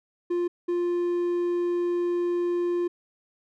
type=tone pair in turn; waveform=triangle; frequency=350 / 350 Hz; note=F4 / F4; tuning=+4 / +4 cents; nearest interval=unison; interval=0 cents; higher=neither; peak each=-21 dBFS; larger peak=neither; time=0.3-0.48 / 0.68-2.88 s; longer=second; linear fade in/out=10 ms; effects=none

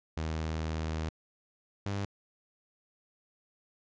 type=tone pair in turn; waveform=sawtooth; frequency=79.3 / 99.91 Hz; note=D#2 / G2; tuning=+33 / +33 cents; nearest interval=major third; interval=400 cents; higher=second; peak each=-28 dBFS; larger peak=neither; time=0.17-1.09 / 1.86-2.05 s; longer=first; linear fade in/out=0 ms; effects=resampled to 16000 Hz

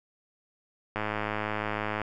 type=click train; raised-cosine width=0.5 ms; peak=-15 dBFS; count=113; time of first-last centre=0.96-2.017 s; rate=106 Hz; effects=none

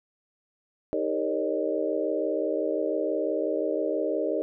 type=tone cluster; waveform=sine; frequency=313.3 / 399.2 / 465 / 552 / 611 Hz; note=D#4 / G4 / A#4 / C#5 / D#5; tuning=+12 / +32 / -4 / -7 / -32 cents; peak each=-31 dBFS; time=0.93-4.42 s; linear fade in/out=0 ms; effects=none

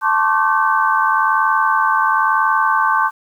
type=tone cluster; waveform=sine; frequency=885 / 1076 / 1157 / 1537 Hz; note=A5 / C6 / D6 / G6; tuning=+10 / +48 / -26 / -35 cents; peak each=-18 dBFS; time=0.01-3.11 s; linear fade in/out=50 ms; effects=8-bit

